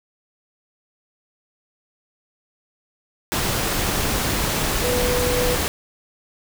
sine tone in noise, 493.9 Hz, B4, in tune, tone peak -21 dBFS, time 4.84-5.55 s, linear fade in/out 0 ms, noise pink, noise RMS -22 dBFS, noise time 3.32-5.68 s, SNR -2 dB, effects none

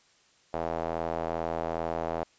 square tone with band-pass filter, 41.2 Hz, E1, in tune, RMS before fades -32 dBFS, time 0.53-2.24 s, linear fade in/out 10 ms, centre 670 Hz, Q 2.2, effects white hiss -63 dBFS RMS until 2.38 s + resampled to 16000 Hz

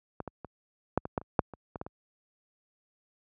clicks, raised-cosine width 1 ms, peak -21 / -23 / -26 / -10 / -21 / -14 / -30 / -7 / -28 / -23 / -21 / -26 dBFS, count 12, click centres 0.203 / 0.277 / 0.447 / 0.976 / 1.054 / 1.178 / 1.215 / 1.392 / 1.537 / 1.758 / 1.814 / 1.865 s, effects high-pass 60 Hz 12 dB/octave

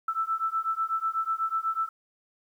sine beating tone pair, 1318.5 / 1326.6 Hz, E6 / E6, 0 / +11 cents, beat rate 8.1 Hz, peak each -29 dBFS, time 0.08-1.89 s, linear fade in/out 5 ms, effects 10-bit

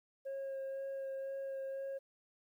sine tone with vibrato, 541 Hz, C#5, 42 cents flat, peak -36 dBFS, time 0.25-1.99 s, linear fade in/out 20 ms, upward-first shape sine, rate 2 Hz, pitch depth 12 cents each way, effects tanh soft clip ceiling -38 dBFS + 12-bit

